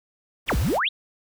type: noise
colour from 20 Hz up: pink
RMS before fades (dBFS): -34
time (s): 0.46-0.8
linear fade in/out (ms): 50
type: exponential two-way sweep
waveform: sine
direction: down then up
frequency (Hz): 3951 to 47.97 to 3951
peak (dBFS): -20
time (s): 0.48-0.89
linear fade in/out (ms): 10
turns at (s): 0.57
effects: none